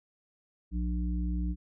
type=harmonic tone; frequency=59.8 Hz; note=A#1; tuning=45 cents sharp; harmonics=1 / 3 / 5; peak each=-29 / -35 / -40 dBFS; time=0.71-1.56 s; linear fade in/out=50 ms; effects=none